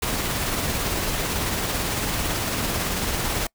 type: noise with tremolo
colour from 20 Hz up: pink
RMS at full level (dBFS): -24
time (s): 0.02-3.47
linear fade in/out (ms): 5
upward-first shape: triangle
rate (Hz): 18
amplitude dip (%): 30
effects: noise-tail reverb RT60 0.1 s tail -25 dB re dry